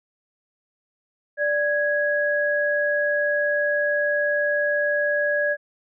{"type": "tone pair together", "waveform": "sine", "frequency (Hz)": [587.3, 1661.2], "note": ["D5", "G#6"], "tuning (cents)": [0, 0], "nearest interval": "octave + tritone", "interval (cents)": 1800, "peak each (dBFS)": -22, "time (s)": [1.37, 5.57], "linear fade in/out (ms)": 50, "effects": []}